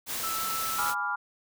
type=noise; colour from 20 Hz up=white; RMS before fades=-33 dBFS; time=0.06-0.95 s; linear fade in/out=50 ms
type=tone; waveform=triangle; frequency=1318.5 Hz; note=E6; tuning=in tune; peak=-30 dBFS; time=0.23-0.91 s; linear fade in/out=10 ms
type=chord; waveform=sine; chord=G# diminished seventh; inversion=none; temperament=equal; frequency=830.6 / 987.8 / 1174.7 / 1396.9 Hz; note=G#5 / B5 / D6 / F6; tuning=0 / 0 / 0 / 0 cents; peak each=-35 / -34 / -36 / -30 dBFS; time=0.78-1.16 s; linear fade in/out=10 ms
effects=none